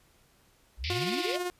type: exponential sweep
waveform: sine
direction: up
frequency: 51.91 to 754 Hz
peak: -33 dBFS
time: 0.77-1.41 s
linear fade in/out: 50 ms
type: band-pass noise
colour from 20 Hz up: pink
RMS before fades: -36 dBFS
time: 0.84-1.36 s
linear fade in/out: 0 ms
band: 2000 to 5300 Hz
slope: 96 dB/octave
type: tone with tremolo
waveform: sawtooth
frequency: 357.7 Hz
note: F4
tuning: 41 cents sharp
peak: -25 dBFS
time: 0.9-1.5 s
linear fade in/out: 0 ms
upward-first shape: sine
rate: 18 Hz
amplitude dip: 45%
effects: pink hiss -64 dBFS RMS until 1.59 s + resampled to 32000 Hz